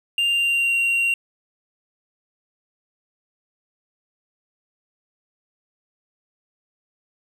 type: tone with pitch glide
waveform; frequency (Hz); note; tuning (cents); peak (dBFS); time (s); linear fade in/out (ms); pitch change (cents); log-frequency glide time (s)
triangle; 2794 to 2757; F7 to F7; 0 to -23; -16; 0.18-1.14; 2; -23; 0.28-0.75
effects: none